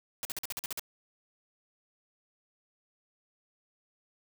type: noise bursts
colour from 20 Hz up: white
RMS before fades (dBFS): -36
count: 9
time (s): 0.23-0.795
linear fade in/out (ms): 0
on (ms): 21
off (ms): 47
effects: none